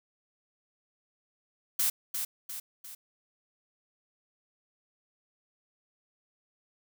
blue noise with echo, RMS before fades -27 dBFS, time 1.79-1.9 s, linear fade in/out 5 ms, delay 350 ms, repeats 3, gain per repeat -6 dB, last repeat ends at 2.95 s, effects none

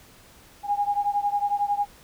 sine beating tone pair, 813 / 824 Hz, G#5 / G#5, -37 / -14 cents, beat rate 11 Hz, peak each -24 / -26 dBFS, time 0.63-1.87 s, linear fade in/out 50 ms, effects pink hiss -52 dBFS RMS until 2.03 s

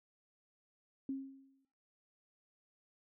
sine tone with exponential decay, 270 Hz, C#4, 45 cents flat, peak -34 dBFS, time 1.09-1.65 s, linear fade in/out 2 ms, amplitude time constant 120 ms, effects noise-tail reverb RT60 0.6 s tail -21 dB re dry

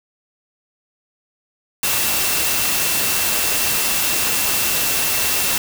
sine tone in noise, 2692 Hz, E7, 36 cents sharp, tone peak -28 dBFS, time 1.83-5.58 s, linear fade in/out 2 ms, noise white, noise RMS -19 dBFS, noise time 1.83-5.58 s, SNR -12 dB, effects none

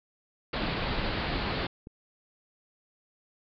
pink low-pass noise, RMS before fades -31 dBFS, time 0.53-1.67 s, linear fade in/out 5 ms, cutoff 4700 Hz, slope 96 dB/octave
clicks, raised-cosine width 3 ms, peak -30 dBFS, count 4, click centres 0.721 / 0.775 / 1.184 / 1.871 s
effects none

